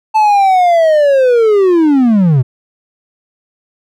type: linear sweep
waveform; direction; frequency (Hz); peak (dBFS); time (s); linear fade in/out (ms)
triangle; down; 880 to 118.1; -4; 0.14-2.43; 20
effects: none